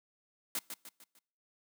white noise with echo, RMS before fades -35 dBFS, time 0.55-0.59 s, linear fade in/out 2 ms, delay 150 ms, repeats 4, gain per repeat -7 dB, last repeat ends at 1.19 s, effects noise-tail reverb RT60 0.7 s tail -25 dB re dry + high-pass 150 Hz 12 dB/octave

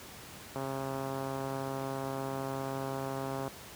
click train, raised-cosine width 1 ms, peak -23 dBFS, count 395, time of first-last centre 0.56-3.479 s, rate 135 Hz, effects pink hiss -48 dBFS RMS until 3.75 s + high-pass 80 Hz 12 dB/octave

